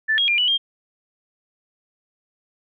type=tone with pitch steps; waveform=sine; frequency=1758 / 3279 / 2397 / 2956 / 3207 Hz; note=A6 / G#7 / D7 / F#7 / G7; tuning=-2 / -23 / +35 / -2 / +39 cents; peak=-16 dBFS; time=0.08-0.58 s; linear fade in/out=20 ms; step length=100 ms; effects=none